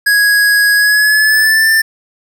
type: tone with pitch glide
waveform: square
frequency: 1661.2 to 1780.4 Hz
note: G#6 to A6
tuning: 0 to +20 cents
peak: -8 dBFS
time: 0.06-1.82 s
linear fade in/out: 10 ms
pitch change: +120 cents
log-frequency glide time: 0.75-1.7 s
effects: none